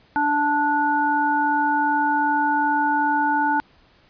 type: harmonic tone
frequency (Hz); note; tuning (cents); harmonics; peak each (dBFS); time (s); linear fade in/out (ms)
292.9; D4; -5; 1 / 3 / 5; -25 / -19 / -24; 0.16-3.6; 0
effects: pink hiss -56 dBFS RMS until 4.09 s + resampled to 11025 Hz